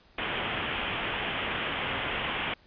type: low-pass noise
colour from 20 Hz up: white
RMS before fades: -32 dBFS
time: 0.18-2.54 s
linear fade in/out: 5 ms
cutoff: 3300 Hz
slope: 96 dB/octave
effects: pink hiss -60 dBFS RMS until 2.66 s + resampled to 11025 Hz